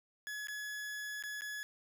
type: tone with dropouts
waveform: 40% pulse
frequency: 1695 Hz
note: G#6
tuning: 35 cents sharp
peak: -39 dBFS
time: 0.27-1.63 s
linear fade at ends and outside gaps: 0 ms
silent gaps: 0.471-0.484 / 1.225-1.237 / 1.409-1.419 s
effects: none